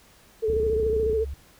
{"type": "tone with vibrato", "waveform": "sine", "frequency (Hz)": 438.2, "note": "A4", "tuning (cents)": -7, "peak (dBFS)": -21, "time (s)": [0.42, 1.25], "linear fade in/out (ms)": 20, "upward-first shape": "triangle", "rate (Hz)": 14, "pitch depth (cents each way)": 60}
{"type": "tone with pitch glide", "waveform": "sine", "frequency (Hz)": [71.7, 69.18], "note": ["D2", "C#2"], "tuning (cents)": [-41, -3], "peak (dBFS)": -30, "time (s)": [0.48, 1.34], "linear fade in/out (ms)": 5, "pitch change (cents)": -62, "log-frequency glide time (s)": [0.62, 0.89]}
{"type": "click train", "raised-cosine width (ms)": 3, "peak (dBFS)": -23, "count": 20, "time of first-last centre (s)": [0.5, 1.131], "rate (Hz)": 30.1}
{"effects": ["pink hiss -55 dBFS RMS until 1.59 s"]}